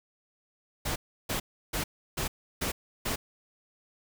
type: noise bursts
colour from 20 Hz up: pink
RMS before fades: -31 dBFS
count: 6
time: 0.85-3.16 s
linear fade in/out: 10 ms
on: 110 ms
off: 330 ms
effects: none